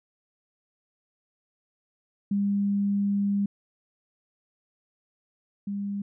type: tone pair in turn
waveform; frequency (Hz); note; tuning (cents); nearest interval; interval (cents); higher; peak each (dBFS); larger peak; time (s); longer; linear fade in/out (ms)
sine; 201 / 201; G3 / G3; +44 / +44; unison; 0; neither; -22 / -28; first; 2.31-3.46 / 5.67-6.02; first; 5
effects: none